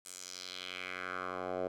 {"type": "tone with band-pass filter sweep", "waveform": "10% pulse", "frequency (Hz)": 91.5, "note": "F#2", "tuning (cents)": -19, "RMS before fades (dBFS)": -41, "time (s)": [0.05, 1.68], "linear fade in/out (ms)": 5, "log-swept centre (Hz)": [8800, 570], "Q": 2.4, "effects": []}